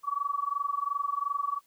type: tone with amplitude modulation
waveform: sine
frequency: 1140 Hz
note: C#6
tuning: 48 cents sharp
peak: -24 dBFS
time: 0.03-1.61 s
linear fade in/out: 50 ms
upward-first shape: sine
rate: 22.8 Hz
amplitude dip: 90%
effects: white hiss -67 dBFS RMS until 1.66 s